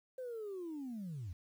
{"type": "linear sweep", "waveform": "sine", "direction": "down", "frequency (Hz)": [523.3, 78.1], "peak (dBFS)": -39, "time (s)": [0.18, 1.33], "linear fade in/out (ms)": 5, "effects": ["tanh soft clip ceiling -38 dBFS", "11-bit"]}